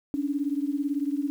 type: beating tone pair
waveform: sine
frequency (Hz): 279.2 / 297.2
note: C#4 / D4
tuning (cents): +13 / +21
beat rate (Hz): 18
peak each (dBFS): -27 / -29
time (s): 0.14-1.3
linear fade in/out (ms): 0
effects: 9-bit